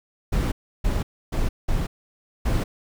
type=noise bursts at uneven times; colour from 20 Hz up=brown; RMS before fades=-22 dBFS; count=5; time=0.32-0.52 / 0.84-1.03 / 1.32-1.49 / 1.68-1.87 / 2.45-2.64 s; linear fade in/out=10 ms; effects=none